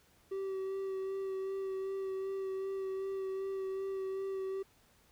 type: tone with vibrato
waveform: triangle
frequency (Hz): 385.2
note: G4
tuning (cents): -30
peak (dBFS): -33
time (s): 0.31-4.63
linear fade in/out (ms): 10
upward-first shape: sine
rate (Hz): 2.6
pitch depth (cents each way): 16
effects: pink hiss -67 dBFS RMS until 5.11 s